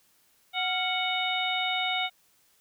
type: harmonic tone with a mistuned harmonic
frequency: 740 Hz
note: F#5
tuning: in tune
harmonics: 1 / 2 / 3 / 4 / 5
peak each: -31 / -37 / -31 / -34 / -31 dBFS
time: 0.53-2.1 s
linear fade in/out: 50 ms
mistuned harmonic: 2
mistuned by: -100 cents
effects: white hiss -65 dBFS RMS until 2.6 s